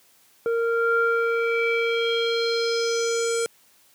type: tone with low-pass filter sweep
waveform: square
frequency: 462.7 Hz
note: A#4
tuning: 13 cents flat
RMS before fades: -23 dBFS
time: 0.46-3.46 s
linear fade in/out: 0 ms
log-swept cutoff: 970 to 8500 Hz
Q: 4.2
effects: white hiss -58 dBFS RMS until 3.94 s + high-pass 100 Hz 12 dB/octave